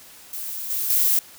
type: noise with level steps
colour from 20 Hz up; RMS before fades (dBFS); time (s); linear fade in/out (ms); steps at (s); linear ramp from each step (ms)
violet; -31 / -25 / -19; 0.33-1.19; 2; 0.7 / 0.9; 2
effects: white hiss -46 dBFS RMS until 1.38 s

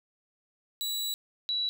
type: tone pair in turn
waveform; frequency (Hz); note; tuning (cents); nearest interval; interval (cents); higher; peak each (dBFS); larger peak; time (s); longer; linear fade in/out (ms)
sawtooth / sine; 3924 / 3924; B7 / B7; -12 / -12; unison; 0; neither; -27; neither; 0.81-1.14 / 1.49-1.69; first; 0
effects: none

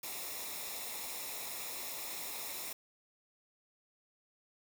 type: noise with comb filter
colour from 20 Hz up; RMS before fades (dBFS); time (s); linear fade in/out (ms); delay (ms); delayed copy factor
white; -42; 0.03-2.73; 5; 0.65; -0.65
effects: none

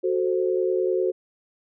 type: chord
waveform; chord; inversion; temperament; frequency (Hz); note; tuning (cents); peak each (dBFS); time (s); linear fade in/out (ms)
sine; F# diminished; none; equal; 370 / 440 / 523.3; F#4 / A4 / C5; 0 / 0 / 0; -22 / -27 / -27; 0.03-1.12; 20
effects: none

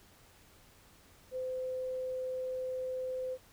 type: tone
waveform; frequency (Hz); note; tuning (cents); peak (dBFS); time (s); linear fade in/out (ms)
sine; 513; C5; -34; -34; 1.31-3.38; 50
effects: added 89 Hz sine -69 dBFS peak until 3.52 s + pink hiss -61 dBFS RMS until 3.52 s

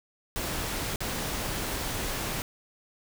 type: noise with dropouts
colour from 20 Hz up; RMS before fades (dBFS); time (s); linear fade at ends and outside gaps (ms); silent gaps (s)
pink; -32; 0.36-2.42; 0; 0.959-1.005
effects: none

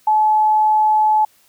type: tone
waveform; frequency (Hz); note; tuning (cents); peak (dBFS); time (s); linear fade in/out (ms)
sine; 859; A5; -42; -11; 0.07-1.25; 5
effects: white hiss -55 dBFS RMS until 1.48 s

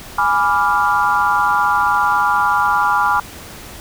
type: chord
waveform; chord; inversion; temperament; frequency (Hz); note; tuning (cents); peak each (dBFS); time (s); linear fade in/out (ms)
sine; G# diminished seventh; none; equal; 830.6 / 987.8 / 1174.7 / 1396.9; G#5 / B5 / D6 / F6; 0 / 0 / 0 / 0; -18; 0.18-3.2; 5
effects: pink hiss -35 dBFS RMS until 3.8 s

